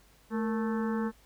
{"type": "harmonic tone with a mistuned harmonic", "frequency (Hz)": 219.6, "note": "A3", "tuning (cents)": -3, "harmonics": [1, 2, 4, 5, 6, 7, 8], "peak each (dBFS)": [-29, -35, -41, -43, -45, -46, -47], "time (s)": [0.3, 1.12], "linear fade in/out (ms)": 50, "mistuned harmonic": 2, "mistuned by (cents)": 84, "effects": ["added 50 Hz sine -62 dBFS peak until 1.25 s", "pink hiss -62 dBFS RMS until 1.25 s"]}